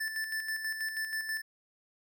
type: tone with tremolo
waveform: square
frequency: 1760 Hz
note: A6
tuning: in tune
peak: -32 dBFS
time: 0-1.42 s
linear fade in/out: 10 ms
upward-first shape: square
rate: 6.2 Hz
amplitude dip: 50%
effects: none